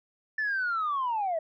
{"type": "linear sweep", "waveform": "sine", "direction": "down", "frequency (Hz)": [1773, 622.3], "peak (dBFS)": -25, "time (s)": [0.38, 1.39], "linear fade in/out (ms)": 5, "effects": ["tanh soft clip ceiling -23 dBFS"]}